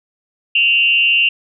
sine tone with frequency modulation, 2767 Hz, F7, 17 cents flat, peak -10 dBFS, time 0.55-1.29 s, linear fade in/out 5 ms, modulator 208 Hz, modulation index 0.63, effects none

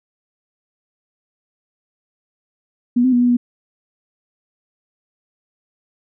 sine tone with pitch steps, 243 / 257.5 / 243.3 / 244.9 / 242.7 Hz, B3 / C4 / B3 / B3 / B3, -28 / -28 / -26 / -14 / -30 cents, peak -11 dBFS, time 2.96-3.37 s, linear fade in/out 10 ms, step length 82 ms, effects none

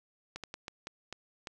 slowing click train, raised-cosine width 0.2 ms, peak -23 dBFS, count 7, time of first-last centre 0.36-1.472 s, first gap 77 ms, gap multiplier 1.35, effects none

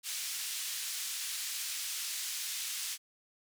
white band-pass noise, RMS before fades -38 dBFS, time 0.03-2.98 s, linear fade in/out 50 ms, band 2400 to 9600 Hz, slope 12 dB/octave, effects none

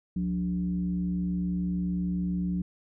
sine tone with frequency modulation, 180 Hz, F#3, 47 cents flat, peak -26 dBFS, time 0.16-2.62 s, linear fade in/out 5 ms, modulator 111 Hz, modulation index 0.53, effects none

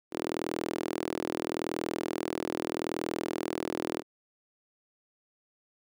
sawtooth tone with high-pass filter, 40.8 Hz, E1, 17 cents flat, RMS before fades -34 dBFS, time 0.11-4.03 s, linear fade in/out 50 ms, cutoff 340 Hz, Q 3, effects none

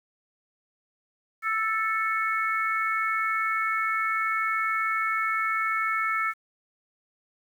harmonic tone, 440.7 Hz, A4, 3 cents sharp, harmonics 3 / 4 / 5, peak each -26 / -31 / -29 dBFS, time 1.42-6.34 s, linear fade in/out 50 ms, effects 9-bit

